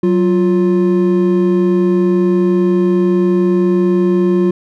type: tone pair together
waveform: triangle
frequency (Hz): 186.1 / 351.6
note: F#3 / F4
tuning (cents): +10 / +12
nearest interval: major seventh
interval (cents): 1102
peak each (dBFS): -11 / -10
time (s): 0.03-4.51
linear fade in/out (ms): 5
effects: none